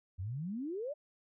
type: exponential sweep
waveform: sine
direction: up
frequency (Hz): 84.8 to 622.3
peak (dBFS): -36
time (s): 0.18-0.94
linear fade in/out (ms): 20
effects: none